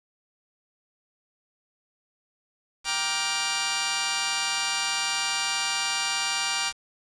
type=chord; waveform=10% pulse; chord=G minor seventh; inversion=none; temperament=just; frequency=784 / 940.8 / 1176 / 1411.2 Hz; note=G5 / Bb5 / D6 / F6; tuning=0 / +16 / +2 / +18 cents; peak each=-24 dBFS; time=2.84-6.73 s; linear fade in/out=50 ms; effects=resampled to 22050 Hz + 7-bit